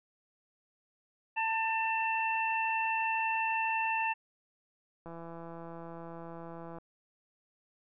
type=harmonic tone; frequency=894 Hz; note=A5; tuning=27 cents sharp; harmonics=1 / 2 / 3; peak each=-31 / -37 / -33 dBFS; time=1.36-4.14 s; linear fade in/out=20 ms
type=click train; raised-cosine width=1 ms; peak=-32 dBFS; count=289; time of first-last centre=5.06-6.785 s; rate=167 Hz
effects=none